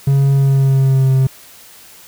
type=tone with pitch glide; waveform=triangle; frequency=138 to 132.38 Hz; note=C#3 to C3; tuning=-7 to +21 cents; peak=-7 dBFS; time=0.07-1.27 s; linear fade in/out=5 ms; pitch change=-72 cents; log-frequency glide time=0.32-1.13 s; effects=white hiss -41 dBFS RMS until 2.07 s